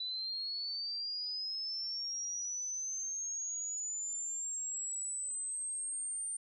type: linear sweep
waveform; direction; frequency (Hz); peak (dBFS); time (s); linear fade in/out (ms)
sine; up; 3958 to 8910; -36; 0-6.37; 5
effects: none